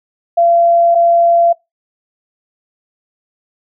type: tone pair in turn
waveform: sine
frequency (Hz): 683 / 683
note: F5 / F5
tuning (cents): -39 / -39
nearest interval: unison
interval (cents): 0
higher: neither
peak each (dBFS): -7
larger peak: neither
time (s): 0.37-0.95 / 0.95-1.53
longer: neither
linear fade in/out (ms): 10
effects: noise-tail reverb RT60 0.2 s tail -23 dB re dry